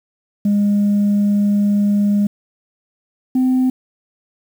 sine tone pair in turn, 204.3 / 256.6 Hz, G#3 / C4, -28 / -34 cents, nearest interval major third, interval 394 cents, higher second, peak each -10 dBFS, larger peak neither, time 0.45-2.27 / 3.35-3.7 s, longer first, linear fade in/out 5 ms, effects tanh soft clip ceiling -10 dBFS + 7-bit

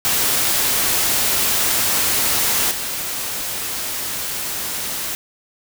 white noise with level steps, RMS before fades -18 / -25 dBFS, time 0.05-5.15 s, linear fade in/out 0 ms, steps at 2.71 s, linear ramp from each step 2 ms, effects none

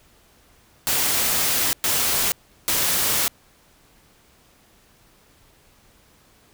white noise bursts at uneven times, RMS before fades -21 dBFS, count 3, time 0.87-1.73 / 1.84-2.32 / 2.68-3.28 s, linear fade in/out 0 ms, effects pink hiss -56 dBFS RMS until 6.53 s

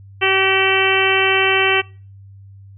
harmonic tone, 384 Hz, G4, 36 cents flat, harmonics 1 / 2 / 3 / 4 / 5 / 6 / 7 / 8, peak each -19 / -23 / -23 / -23 / -21 / -21 / -19 / -22 dBFS, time 0.21-1.82 s, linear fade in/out 20 ms, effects noise-tail reverb RT60 0.4 s tail -25 dB re dry + added 98 Hz sine -38 dBFS peak until 2.77 s

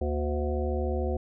harmonic tone with a mistuned harmonic, 73.42 Hz, D2, in tune, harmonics 1 / 3 / 5 / 7 / 9 / 10, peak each -28 / -36 / -33 / -34 / -40 / -39 dBFS, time 0.01-1.17 s, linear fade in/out 5 ms, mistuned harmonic 3, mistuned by +95 cents, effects none

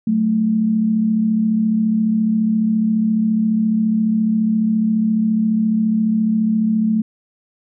sine tone pair together, 185.5 / 220 Hz, F#3 / A3, +5 / 0 cents, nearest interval minor third, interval 295 cents, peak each -23 / -14 dBFS, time 0.07-7.02 s, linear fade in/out 5 ms, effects none

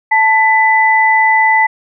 sine tone pair together, 880 / 1996.2 Hz, A5 / B6, 0 / +18 cents, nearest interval octave + major second, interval 1418 cents, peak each -10 dBFS, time 0.11-1.67 s, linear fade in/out 10 ms, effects none

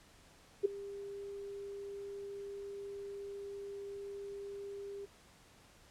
sine tone with ADSR envelope, 400 Hz, G4, 35 cents sharp, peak -23 dBFS, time 0.63-5.06 s, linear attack 23 ms, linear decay 9 ms, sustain -19 dB, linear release 15 ms, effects pink hiss -62 dBFS RMS until 5.9 s + low-pass 10000 Hz 12 dB/octave

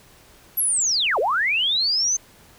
sine linear two-way sweep, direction down then up, 11840 to 383.1 to 6350 Hz, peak -18 dBFS, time 0.57-2.17 s, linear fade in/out 10 ms, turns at 1.19 s, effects pink hiss -51 dBFS RMS until 2.58 s

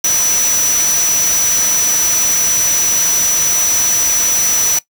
sine tone in noise, 5920 Hz, F#8, in tune, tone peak -11 dBFS, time 0.04-4.79 s, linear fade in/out 5 ms, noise white, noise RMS -19 dBFS, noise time 0.04-4.79 s, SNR +5 dB, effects noise-tail reverb RT60 0.1 s tail -18 dB re dry

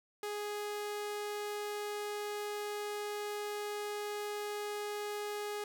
sawtooth tone, 415.3 Hz, G#4, in tune, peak -33 dBFS, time 0.23-5.64 s, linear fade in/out 2 ms, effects none

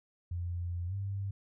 sine tone with pitch glide, 87.31 to 98.57 Hz, F2 to G2, 0 to +10 cents, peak -33 dBFS, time 0.31-1.31 s, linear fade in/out 5 ms, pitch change +210 cents, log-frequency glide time 0.87-0.94 s, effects none

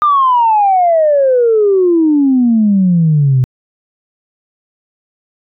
sine exponential sweep, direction down, 1221 to 124.6 Hz, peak -6 dBFS, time 0.02-3.44 s, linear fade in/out 0 ms, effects tanh soft clip ceiling -2 dBFS

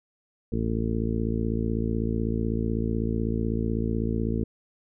harmonic tone, 56 Hz, A1, 31 cents sharp, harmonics 1 / 2 / 3 / 4 / 5 / 6 / 7 / 8, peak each -30 / -30 / -35 / -29 / -35 / -35 / -37 / -35 dBFS, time 0.52-4.44 s, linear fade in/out 5 ms, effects none

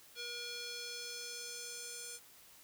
square tone with band-pass filter sweep, 478.7 Hz, A#4, 46 cents sharp, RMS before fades -45 dBFS, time 0.15-2.2 s, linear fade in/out 50 ms, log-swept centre 3800 to 8000 Hz, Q 1.7, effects white hiss -60 dBFS RMS until 2.63 s

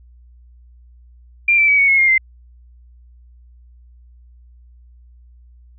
sine tone with pitch steps, 2382 / 2329 / 2277 / 2226 / 2177 / 2128 / 2081 Hz, D7 / D7 / C#7 / C#7 / C#7 / C7 / C7, +24 / -15 / +46 / +7 / -32 / +29 / -10 cents, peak -10 dBFS, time 1.48-2.18 s, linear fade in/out 5 ms, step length 100 ms, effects added 60 Hz sine -43 dBFS peak until 5.78 s

